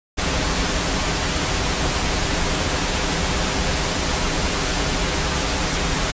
pink noise with comb filter, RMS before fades -21 dBFS, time 0.17-6.12 s, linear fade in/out 20 ms, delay 8.8 ms, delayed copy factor -0.5, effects resampled to 16000 Hz

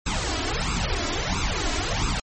pink noise with flanger, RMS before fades -25 dBFS, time 0.06-2.2 s, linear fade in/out 5 ms, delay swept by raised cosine 0.78 to 3.08 ms, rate 1.5 Hz, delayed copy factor +0.85, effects MP3 32 kbps

